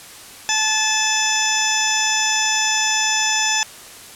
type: harmonic tone with a mistuned harmonic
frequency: 869 Hz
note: A5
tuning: 22 cents flat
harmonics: 1 / 2 / 3 / 4 / 6 / 7 / 8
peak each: -24 / -24 / -24 / -24 / -24 / -24 / -24 dBFS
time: 0.49-3.63 s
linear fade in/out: 0 ms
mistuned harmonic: 8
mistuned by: +18 cents
effects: white hiss -39 dBFS RMS until 4.15 s + low-pass 11000 Hz 12 dB/octave